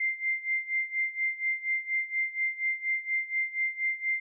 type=tone with tremolo; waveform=sine; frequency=2093 Hz; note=C7; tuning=in tune; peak=-24 dBFS; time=0-4.2 s; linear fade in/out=5 ms; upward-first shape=sine; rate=4.2 Hz; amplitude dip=85%; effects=none